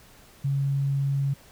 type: tone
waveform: sine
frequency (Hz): 138.59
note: C#3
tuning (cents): 0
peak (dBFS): -22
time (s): 0.44-1.34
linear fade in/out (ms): 10
effects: pink hiss -53 dBFS RMS until 1.51 s